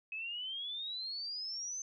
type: exponential sweep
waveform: sine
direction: up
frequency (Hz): 2549 to 6272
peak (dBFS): -38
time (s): 0.12-1.82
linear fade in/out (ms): 2
effects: none